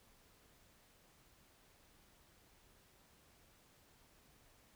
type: silence
effects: pink hiss -68 dBFS RMS until 4.75 s